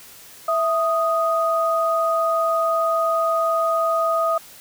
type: tone pair together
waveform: sine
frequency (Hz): 659.3 / 1244.5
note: E5 / D#6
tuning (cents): 0 / 0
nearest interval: major seventh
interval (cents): 1100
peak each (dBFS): -20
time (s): 0.48-4.38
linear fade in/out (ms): 5
effects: white hiss -44 dBFS RMS until 4.6 s